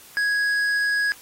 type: tone with hard clipping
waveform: sine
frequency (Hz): 1661.2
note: G#6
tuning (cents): 0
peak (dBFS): -21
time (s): 0.17-1.12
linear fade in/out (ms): 0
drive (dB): 7
effects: white hiss -47 dBFS RMS until 1.21 s + AAC 48 kbps